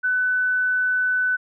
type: tone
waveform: sine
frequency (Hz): 1500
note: F#6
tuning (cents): +23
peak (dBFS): -18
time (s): 0.03-1.37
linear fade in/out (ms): 20
effects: none